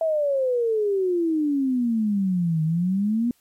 sine exponential two-way sweep, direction down then up, 659.3 to 155.1 to 245.2 Hz, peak -19 dBFS, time 0.01-3.31 s, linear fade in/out 2 ms, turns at 2.63 s, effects white hiss -63 dBFS RMS until 3.4 s + MP3 64 kbps

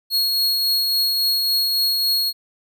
45% pulse tone with tremolo, 4308 Hz, C8, 50 cents sharp, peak -15 dBFS, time 0.1-2.33 s, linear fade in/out 50 ms, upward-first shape triangle, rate 3.6 Hz, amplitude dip 30%, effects none

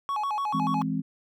triangle tone with vibrato, 970 Hz, B5, 31 cents flat, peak -24 dBFS, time 0.09-0.82 s, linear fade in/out 0 ms, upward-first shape square, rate 6.9 Hz, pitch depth 240 cents each way
sine chord, E augmented, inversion none, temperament equal, 164.81 / 207.7 / 261.6 Hz, E3 / G#3 / B#3, 0 / 0 / 0 cents, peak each -30 / -31 / -29 dBFS, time 0.53-1.02 s, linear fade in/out 20 ms
effects none

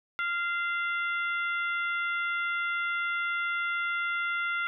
harmonic tone with a mistuned harmonic, 689 Hz, F5, 24 cents flat, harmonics 2 / 3 / 4 / 5, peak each -29 / -33 / -41 / -43 dBFS, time 0.19-4.67 s, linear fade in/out 0 ms, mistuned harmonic 2, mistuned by +20 cents, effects none

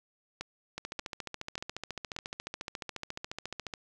two click trains, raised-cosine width 0.2 ms, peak -20 / -19 dBFS, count 43 / 4, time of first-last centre 0.78-3.738 / 0.41-2.164 s, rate 14.2 / 1.71 Hz, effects none

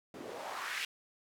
white noise with band-pass filter sweep, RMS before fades -41 dBFS, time 0.14-0.85 s, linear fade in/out 2 ms, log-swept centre 260 to 2600 Hz, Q 2.2, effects none

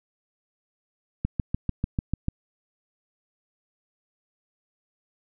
click train, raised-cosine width 5 ms, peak -12 dBFS, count 8, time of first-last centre 1.25-2.284 s, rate 6.77 Hz, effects none

